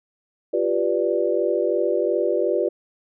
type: chord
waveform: sine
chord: G dominant seventh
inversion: third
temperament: equal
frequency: 349.2 / 392 / 493.9 / 587.3 Hz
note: F4 / G4 / B4 / D5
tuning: 0 / 0 / 0 / 0 cents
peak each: -24 dBFS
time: 0.53-2.69 s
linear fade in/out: 10 ms
effects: none